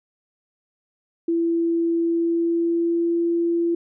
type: tone with pitch glide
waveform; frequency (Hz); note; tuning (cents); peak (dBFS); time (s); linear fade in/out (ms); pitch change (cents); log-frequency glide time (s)
sine; 335 to 339.3; E4 to F4; +28 to -50; -18; 1.28-3.75; 5; +22; 2-3.22
effects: none